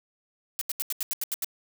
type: noise bursts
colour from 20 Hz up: blue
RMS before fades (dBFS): -29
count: 9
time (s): 0.59-1.445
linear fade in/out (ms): 0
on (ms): 23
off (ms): 81
effects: none